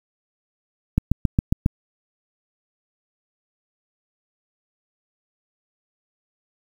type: click train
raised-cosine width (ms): 5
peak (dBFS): -4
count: 6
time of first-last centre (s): 0.98-1.661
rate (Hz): 7.34
effects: 7-bit

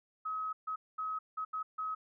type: tone bursts at uneven times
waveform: sine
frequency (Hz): 1275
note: D#6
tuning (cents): +42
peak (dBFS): -34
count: 6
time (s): 0.25-0.53 / 0.67-0.76 / 0.98-1.19 / 1.37-1.45 / 1.53-1.63 / 1.78-1.95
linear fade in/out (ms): 10
effects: none

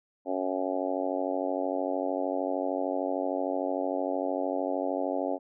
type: harmonic tone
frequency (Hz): 93.2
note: F#2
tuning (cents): +13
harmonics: 3 / 4 / 5 / 6 / 7 / 8 / 9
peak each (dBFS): -33 / -37 / -37 / -33 / -34 / -37 / -40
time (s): 0.25-5.39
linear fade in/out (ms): 50
effects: none

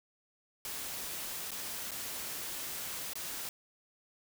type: noise with dropouts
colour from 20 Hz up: white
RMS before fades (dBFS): -40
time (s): 0.65-3.49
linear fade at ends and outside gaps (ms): 1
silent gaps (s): 1.508-1.516 / 1.909-1.916 / 3.134-3.155
effects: none

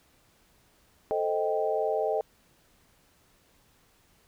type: chord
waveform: sine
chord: A half-diminished seventh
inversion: none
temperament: equal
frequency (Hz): 440 / 523.3 / 622.3 / 784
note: A4 / C5 / Eb5 / G5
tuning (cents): 0 / 0 / 0 / 0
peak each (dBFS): -29 / -34 / -29 / -32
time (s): 1.11-2.21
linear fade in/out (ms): 0
effects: pink hiss -64 dBFS RMS until 4.27 s

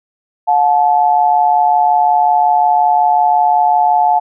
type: tone pair together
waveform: sine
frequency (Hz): 721 / 866.5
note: F#5 / A5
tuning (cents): -45 / -27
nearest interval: minor third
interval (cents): 318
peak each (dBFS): -11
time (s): 0.47-4.2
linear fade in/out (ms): 20
effects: none

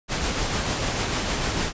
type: noise with tremolo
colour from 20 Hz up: pink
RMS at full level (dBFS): -24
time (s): 0.08-1.73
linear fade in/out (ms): 50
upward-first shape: sine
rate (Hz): 6.7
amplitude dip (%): 30
effects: resampled to 16000 Hz

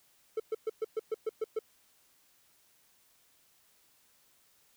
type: tone bursts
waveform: triangle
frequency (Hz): 440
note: A4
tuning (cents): 0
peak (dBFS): -27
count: 9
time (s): 0.37-1.591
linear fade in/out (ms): 5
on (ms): 29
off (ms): 120
effects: white hiss -67 dBFS RMS until 4.76 s

